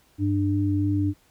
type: tone pair together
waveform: sine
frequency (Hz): 98 / 297.3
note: G2 / D4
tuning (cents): 0 / +21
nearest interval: octave + perfect fifth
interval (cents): 1921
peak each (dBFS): -23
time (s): 0.18-1.14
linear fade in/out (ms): 50
effects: pink hiss -61 dBFS RMS until 1.3 s